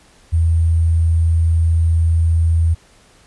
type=tone with sample-and-hold; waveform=sine; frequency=82.41 Hz; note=E2; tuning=in tune; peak=-11 dBFS; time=0.32-2.75 s; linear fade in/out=20 ms; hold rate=8820 Hz; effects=pink hiss -50 dBFS RMS until 3.26 s + resampled to 24000 Hz